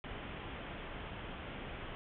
pink low-pass noise, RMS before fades -45 dBFS, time 0.04-1.95 s, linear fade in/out 0 ms, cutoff 3400 Hz, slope 96 dB/octave, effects none

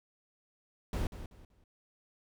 brown noise with echo, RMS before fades -33 dBFS, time 0.93-1.07 s, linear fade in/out 2 ms, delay 190 ms, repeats 3, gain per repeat -11 dB, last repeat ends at 1.64 s, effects none

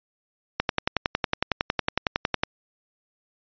click train, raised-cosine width 0.3 ms, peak -5 dBFS, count 21, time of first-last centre 0.6-2.435 s, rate 10.9 Hz, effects resampled to 11025 Hz

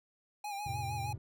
square tone with vibrato, 815 Hz, G#5, 33 cents flat, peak -38 dBFS, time 0.44-1.13 s, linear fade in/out 5 ms, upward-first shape sine, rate 6.5 Hz, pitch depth 55 cents each way
triangle chord, F major, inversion none, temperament equal, 87.31 / 110 / 130.81 Hz, F2 / A2 / C3, 0 / 0 / 0 cents, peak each -41 / -38 / -40 dBFS, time 0.66-1.18 s, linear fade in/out 5 ms
effects none

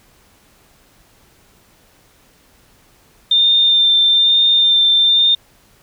sine tone with vibrato, 3600 Hz, A7, 39 cents sharp, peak -9 dBFS, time 3.31-5.35 s, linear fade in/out 5 ms, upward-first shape sine, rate 1.1 Hz, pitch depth 14 cents each way, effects pink hiss -52 dBFS RMS until 5.82 s

